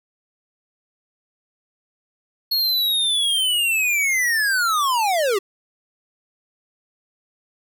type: linear sweep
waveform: square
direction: down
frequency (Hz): 4344 to 370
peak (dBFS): -18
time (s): 2.51-5.39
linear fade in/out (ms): 10
effects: none